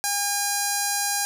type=tone with notch filter; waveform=5% pulse; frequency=810 Hz; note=G#5; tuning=43 cents flat; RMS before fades=-25 dBFS; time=0.04-1.25 s; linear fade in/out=0 ms; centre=3000 Hz; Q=0.96; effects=none